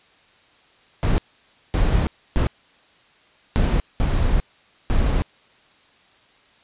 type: noise bursts at uneven times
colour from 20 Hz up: brown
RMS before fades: -18 dBFS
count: 6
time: 1.03-1.18 / 1.74-2.07 / 2.36-2.47 / 3.56-3.8 / 4-4.4 / 4.9-5.22 s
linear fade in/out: 0 ms
effects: white hiss -55 dBFS RMS until 6.63 s + resampled to 8000 Hz